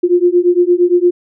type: beating tone pair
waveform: sine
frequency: 349.2 / 357.9 Hz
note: F4 / F4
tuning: 0 / +42 cents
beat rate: 8.7 Hz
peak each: -11 dBFS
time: 0.03-1.11 s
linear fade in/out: 10 ms
effects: none